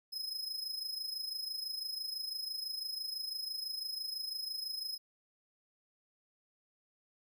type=tone with amplitude modulation; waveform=45% pulse; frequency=5110 Hz; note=D#8; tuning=45 cents sharp; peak=-35 dBFS; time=0.12-4.98 s; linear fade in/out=20 ms; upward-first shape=sine; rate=26 Hz; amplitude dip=65%; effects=none